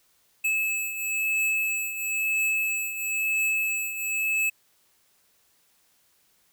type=beating tone pair; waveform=square; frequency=2600 / 2601 Hz; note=E7 / E7; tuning=-24 / -24 cents; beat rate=1 Hz; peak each=-32 / -26 dBFS; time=0.44-4.5 s; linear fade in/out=10 ms; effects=white hiss -65 dBFS RMS until 6.52 s